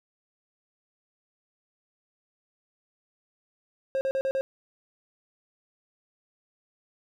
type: tone bursts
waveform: triangle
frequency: 535 Hz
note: C5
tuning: 38 cents sharp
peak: -22 dBFS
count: 5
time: 3.95-4.41 s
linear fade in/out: 0 ms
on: 60 ms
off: 40 ms
effects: none